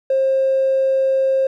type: tone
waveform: triangle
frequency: 533 Hz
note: C5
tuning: 32 cents sharp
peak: -10 dBFS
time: 0.1-1.47 s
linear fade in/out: 5 ms
effects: tanh soft clip ceiling -11 dBFS

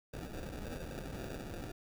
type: noise with sample-and-hold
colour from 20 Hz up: pink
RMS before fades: -43 dBFS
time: 0.13-1.72 s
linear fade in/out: 10 ms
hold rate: 1050 Hz
effects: none

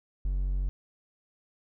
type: tone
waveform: triangle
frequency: 46.68 Hz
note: F#1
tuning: 16 cents sharp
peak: -24 dBFS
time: 0.25-0.69 s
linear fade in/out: 0 ms
effects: none

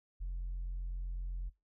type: tone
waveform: sine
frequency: 43.95 Hz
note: F1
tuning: 12 cents sharp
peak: -34 dBFS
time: 0.2-1.5 s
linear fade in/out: 20 ms
effects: noise-tail reverb RT60 0.2 s tail -21 dB re dry + tanh soft clip ceiling -34 dBFS

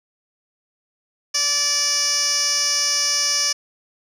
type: tone with band-pass filter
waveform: 15% pulse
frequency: 581 Hz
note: D5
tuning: 19 cents flat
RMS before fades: -20 dBFS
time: 1.34-3.53 s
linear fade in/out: 10 ms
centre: 5300 Hz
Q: 4
effects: none

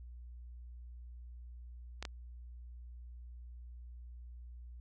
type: clicks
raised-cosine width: 0.2 ms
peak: -23 dBFS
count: 2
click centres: 2.026 / 2.052 s
effects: added 60 Hz sine -47 dBFS peak until 4.8 s + AAC 32 kbps

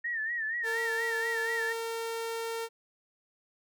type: tone with vibrato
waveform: sine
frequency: 1826 Hz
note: A#6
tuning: 36 cents flat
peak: -30 dBFS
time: 0.04-1.73 s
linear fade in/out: 10 ms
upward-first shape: sine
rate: 4.2 Hz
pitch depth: 93 cents each way
type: tone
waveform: sawtooth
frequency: 456.6 Hz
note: A#4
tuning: 36 cents flat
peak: -29 dBFS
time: 0.63-2.69 s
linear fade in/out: 50 ms
effects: none

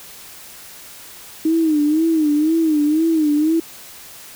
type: tone with vibrato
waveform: sine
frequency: 311.1 Hz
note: D#4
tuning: in tune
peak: -13 dBFS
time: 1.45-3.6 s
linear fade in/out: 5 ms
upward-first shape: sine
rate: 2 Hz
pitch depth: 99 cents each way
effects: white hiss -39 dBFS RMS until 4.35 s

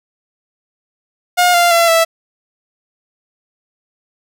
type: tone with pitch steps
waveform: sawtooth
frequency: 714 / 695.3 / 677 / 659.3 Hz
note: F5 / F5 / E5 / E5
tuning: +38 / -8 / +46 / 0 cents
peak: -5 dBFS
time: 1.37-2.05 s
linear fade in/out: 20 ms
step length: 170 ms
effects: none

